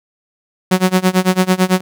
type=tone with tremolo; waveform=sawtooth; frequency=185 Hz; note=F#3; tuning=in tune; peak=-4 dBFS; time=0.71-1.81 s; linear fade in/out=5 ms; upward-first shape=sine; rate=9 Hz; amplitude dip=95%; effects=none